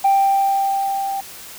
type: tone with level ramp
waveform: sine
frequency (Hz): 786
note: G5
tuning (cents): +4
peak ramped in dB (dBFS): -9 to -21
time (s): 0.04-1.21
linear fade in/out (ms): 10
effects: tanh soft clip ceiling -9 dBFS + white hiss -37 dBFS RMS until 1.58 s